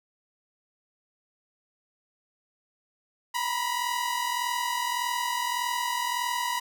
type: tone pair together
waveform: sawtooth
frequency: 953.3 / 995 Hz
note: A#5 / B5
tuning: +39 / +13 cents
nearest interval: minor second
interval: 74 cents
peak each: -26 dBFS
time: 3.34-6.6 s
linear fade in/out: 10 ms
effects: none